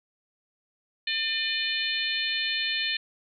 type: harmonic tone with a mistuned harmonic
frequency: 599 Hz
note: D5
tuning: 34 cents sharp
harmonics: 3 / 4 / 5 / 6 / 7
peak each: -32 / -32 / -32 / -32 / -32 dBFS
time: 1.07-2.97 s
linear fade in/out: 5 ms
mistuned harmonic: 4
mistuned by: +23 cents
effects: none